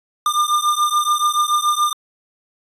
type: beating tone pair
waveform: square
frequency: 1200 / 1207 Hz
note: D6 / D6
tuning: +37 / +47 cents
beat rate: 7 Hz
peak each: -19 dBFS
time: 0.26-1.93 s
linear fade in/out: 2 ms
effects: resampled to 32000 Hz